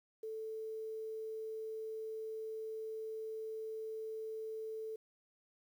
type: tone with quantisation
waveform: sine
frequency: 440 Hz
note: A4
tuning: in tune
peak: -40 dBFS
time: 0.23-4.96 s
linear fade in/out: 5 ms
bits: 11
effects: none